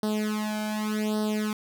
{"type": "tone with flanger", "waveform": "sawtooth", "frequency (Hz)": 213.4, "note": "G#3", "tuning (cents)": 47, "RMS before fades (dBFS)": -28, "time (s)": [0.03, 1.53], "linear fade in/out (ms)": 2, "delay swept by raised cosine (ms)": [0.21, 1.31], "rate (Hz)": 0.86, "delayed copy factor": 1, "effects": ["10-bit"]}